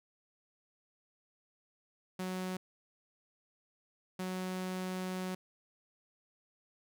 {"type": "tone bursts at uneven times", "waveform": "sawtooth", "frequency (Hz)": 185, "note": "F#3", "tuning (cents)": 0, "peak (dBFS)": -32, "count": 2, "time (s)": [[2.19, 2.57], [4.19, 5.35]], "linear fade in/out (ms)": 5, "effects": []}